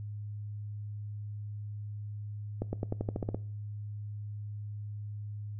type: accelerating click train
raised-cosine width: 2 ms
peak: -19 dBFS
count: 10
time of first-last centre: 2.62-3.346 s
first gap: 110 ms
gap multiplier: 0.92
effects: noise-tail reverb RT60 0.5 s tail -20 dB re dry + added 104 Hz sine -37 dBFS peak until 5.59 s